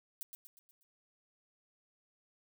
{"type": "noise with echo", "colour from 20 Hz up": "violet", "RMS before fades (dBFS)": -42, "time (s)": [0.21, 0.23], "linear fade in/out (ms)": 0, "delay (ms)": 120, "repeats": 5, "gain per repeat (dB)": -6, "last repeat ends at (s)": 0.83, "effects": []}